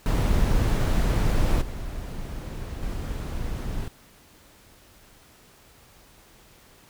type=noise with level steps; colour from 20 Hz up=brown; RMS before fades=-21 / -33 / -30 dBFS; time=0.06-3.88 s; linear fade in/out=0 ms; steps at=1.61 / 2.82 s; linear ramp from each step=10 ms; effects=pink hiss -54 dBFS RMS until 6.89 s